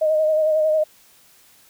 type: tone with vibrato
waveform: sine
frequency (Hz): 622.3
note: D#5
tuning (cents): 0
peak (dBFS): -15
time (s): 0.01-0.84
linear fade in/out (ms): 10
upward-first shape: sine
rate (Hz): 11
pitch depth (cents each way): 32
effects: white hiss -53 dBFS RMS until 1.69 s